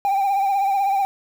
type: tone with vibrato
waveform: sine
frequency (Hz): 790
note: G5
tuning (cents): +13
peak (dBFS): -14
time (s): 0.05-1.05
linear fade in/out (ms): 0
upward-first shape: triangle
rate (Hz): 16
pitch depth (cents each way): 55
effects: tanh soft clip ceiling -16 dBFS + 7-bit